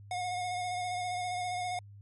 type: tone with vibrato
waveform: square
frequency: 722 Hz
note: F#5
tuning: 43 cents flat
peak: -33 dBFS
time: 0.11-1.79 s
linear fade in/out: 2 ms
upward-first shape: sine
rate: 15 Hz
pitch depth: 25 cents each way
effects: added 101 Hz sine -48 dBFS peak until 2.01 s + MP3 48 kbps